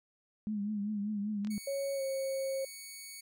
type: tone with vibrato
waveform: sine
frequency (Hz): 207.7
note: G#3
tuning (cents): 0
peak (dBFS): -32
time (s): 0.47-1.58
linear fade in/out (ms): 0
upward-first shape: triangle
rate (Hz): 5.1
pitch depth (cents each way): 76
type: clicks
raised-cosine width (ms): 0.2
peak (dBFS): -32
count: 2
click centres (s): 1.448 / 1.472
type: tone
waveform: 10% pulse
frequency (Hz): 2230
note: C#7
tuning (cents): +10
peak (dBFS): -36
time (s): 1.5-3.21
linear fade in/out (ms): 10
type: tone with pitch glide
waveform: sine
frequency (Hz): 553 to 536.6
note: C#5 to C5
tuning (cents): -4 to +44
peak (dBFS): -32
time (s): 1.67-2.65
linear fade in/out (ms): 5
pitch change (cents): -52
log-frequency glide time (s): 1.95-2.02
effects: none